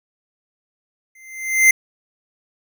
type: tone with exponential growth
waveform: square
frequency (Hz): 2081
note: C7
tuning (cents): -10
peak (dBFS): -7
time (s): 1.15-1.71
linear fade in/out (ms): 5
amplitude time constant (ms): 120
effects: none